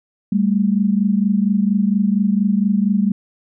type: tone pair together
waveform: sine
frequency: 197.1 / 221.4 Hz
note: G3 / A3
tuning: +10 / +11 cents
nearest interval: major second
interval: 201 cents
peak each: -15 / -18 dBFS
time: 0.32-3.12 s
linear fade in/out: 5 ms
effects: none